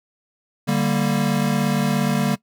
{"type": "chord", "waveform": "square", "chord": "G minor", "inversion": "second", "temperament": "equal", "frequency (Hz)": [146.83, 196, 233.1], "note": ["D3", "G3", "Bb3"], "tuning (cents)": [0, 0, 0], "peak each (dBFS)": -23, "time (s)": [0.67, 2.36], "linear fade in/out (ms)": 20, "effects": ["noise-tail reverb RT60 0.1 s tail -20 dB re dry"]}